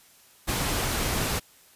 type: noise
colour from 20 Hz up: pink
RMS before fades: -27 dBFS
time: 0.47-1.4 s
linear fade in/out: 20 ms
effects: white hiss -56 dBFS RMS until 1.75 s + resampled to 32000 Hz